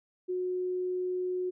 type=tone; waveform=sine; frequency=364.8 Hz; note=F#4; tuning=24 cents flat; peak=-29 dBFS; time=0.28-1.51 s; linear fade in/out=20 ms; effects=none